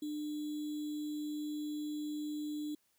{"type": "tone with sample-and-hold", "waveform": "sine", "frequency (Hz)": 299.8, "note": "D4", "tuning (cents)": 36, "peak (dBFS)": -36, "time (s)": [0.02, 2.75], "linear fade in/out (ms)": 5, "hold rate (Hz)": 3675, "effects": ["white hiss -75 dBFS RMS until 2.98 s"]}